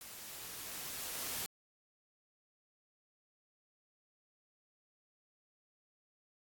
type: noise with level ramp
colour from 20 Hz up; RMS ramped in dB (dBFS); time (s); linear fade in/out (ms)
white; -50 to -39; 0.01-1.46; 0
effects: AAC 64 kbps